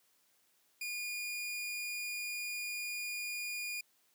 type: tone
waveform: sawtooth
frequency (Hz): 2434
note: D#7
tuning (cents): -39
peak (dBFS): -34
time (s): 0.81-3.81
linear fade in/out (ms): 5
effects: white hiss -72 dBFS RMS until 4.14 s + high-pass 150 Hz 12 dB/octave